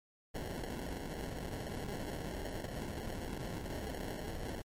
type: noise with sample-and-hold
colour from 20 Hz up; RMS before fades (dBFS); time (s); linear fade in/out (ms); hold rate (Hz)
pink; -41; 0.34-4.62; 10; 1225
effects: MP3 64 kbps